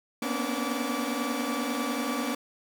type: tone cluster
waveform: sawtooth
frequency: 235.4 / 245.5 / 267.4 / 289.6 / 1155 Hz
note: A#3 / B3 / C4 / D4 / D6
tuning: +17 / -10 / +38 / -24 / -29 cents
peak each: -31 / -30 / -31 / -30 / -32 dBFS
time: 0.22-2.35 s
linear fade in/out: 5 ms
effects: 9-bit